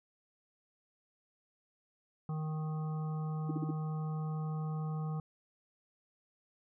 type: harmonic tone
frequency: 155.56 Hz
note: D#3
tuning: in tune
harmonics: 1 / 3 / 5 / 7 / 8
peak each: -34 / -50 / -49 / -53 / -53 dBFS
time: 2.29-5.2 s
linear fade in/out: 2 ms
type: tone bursts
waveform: sine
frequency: 303.4 Hz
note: D#4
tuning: 44 cents flat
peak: -32 dBFS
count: 4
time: 3.49-3.709 s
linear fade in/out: 5 ms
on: 21 ms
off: 45 ms
effects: none